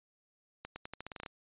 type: accelerating click train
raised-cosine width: 0.3 ms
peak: -26 dBFS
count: 11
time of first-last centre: 0.65-1.262 s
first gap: 110 ms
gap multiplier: 0.86
effects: resampled to 8000 Hz